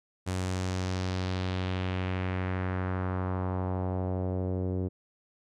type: tone with low-pass filter sweep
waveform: sawtooth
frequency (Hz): 92.5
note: F#2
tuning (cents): 0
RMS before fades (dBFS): -31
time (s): 0.26-4.89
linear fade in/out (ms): 20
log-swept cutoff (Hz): 9000 to 400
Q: 1.7
effects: none